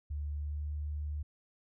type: tone with pitch glide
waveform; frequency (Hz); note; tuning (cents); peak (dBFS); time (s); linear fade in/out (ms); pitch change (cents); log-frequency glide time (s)
sine; 73.42 to 74.4; D2 to D2; 0 to +23; -34; 0.1-1.23; 10; +23; 0.33-0.67
effects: none